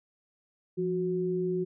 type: tone pair together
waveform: sine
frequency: 173.1 / 366.8 Hz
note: F3 / F#4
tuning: -15 / -15 cents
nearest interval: octave + minor second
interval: 1300 cents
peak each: -32 / -28 dBFS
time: 0.77-1.65 s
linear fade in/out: 20 ms
effects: none